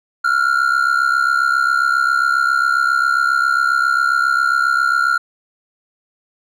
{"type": "ring-modulated tone", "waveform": "triangle", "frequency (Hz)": 1396.9, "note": "F6", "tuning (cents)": 0, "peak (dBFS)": -8, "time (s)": [0.24, 5.18], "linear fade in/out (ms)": 10, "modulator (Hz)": 33.7, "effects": []}